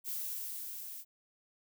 violet noise with level ramp, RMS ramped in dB -37 to -46 dBFS, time 0.04-1.05 s, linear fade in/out 50 ms, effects none

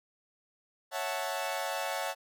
sawtooth chord, F# minor seventh, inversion second, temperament equal, 554.4 / 659.3 / 740 / 880 Hz, C#5 / E5 / F#5 / A5, 0 / 0 / 0 / 0 cents, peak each -34 dBFS, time 0.91-2.15 s, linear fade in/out 50 ms, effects none

